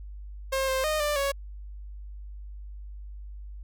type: tone with pitch steps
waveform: sawtooth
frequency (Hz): 534 / 526 / 616 / 592 / 556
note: C5 / C5 / D#5 / D5 / C#5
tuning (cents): +35 / +9 / -17 / +14 / +5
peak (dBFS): -21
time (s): 0.52-1.32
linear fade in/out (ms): 10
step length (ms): 160
effects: added 50 Hz sine -38 dBFS peak until 3.63 s